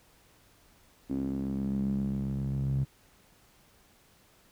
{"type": "tone with band-pass filter sweep", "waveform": "sawtooth", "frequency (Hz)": 67.5, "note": "C#2", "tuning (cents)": -45, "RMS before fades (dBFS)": -31, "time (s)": [1.09, 2.85], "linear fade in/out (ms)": 20, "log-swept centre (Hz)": [270, 140], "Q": 5.4, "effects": ["pink hiss -62 dBFS RMS until 4.51 s"]}